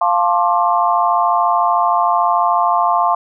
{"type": "chord", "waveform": "sine", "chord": "D minor seventh", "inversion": "first", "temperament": "equal with one note detuned", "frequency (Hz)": [698.5, 880, 1061.1, 1174.7], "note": ["F5", "A5", "C6", "D6"], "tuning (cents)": [0, 0, 24, 0], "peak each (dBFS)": [-16, -18, -16, -20], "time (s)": [0.01, 3.15], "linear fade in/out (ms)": 5, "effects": []}